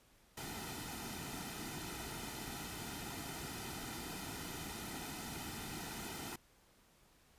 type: noise with comb filter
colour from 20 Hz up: pink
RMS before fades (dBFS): -45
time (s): 0.37-6.36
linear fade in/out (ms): 5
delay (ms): 1.8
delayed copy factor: -0.65
effects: pink hiss -68 dBFS RMS until 7.38 s + resampled to 32000 Hz